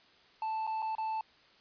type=tone with dropouts; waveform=triangle; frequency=880 Hz; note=A5; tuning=in tune; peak=-30 dBFS; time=0.42-1.21 s; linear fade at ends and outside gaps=2 ms; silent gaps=0.668-0.674 / 0.821-0.825 / 0.952-0.982 s; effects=white hiss -62 dBFS RMS until 1.6 s + resampled to 11025 Hz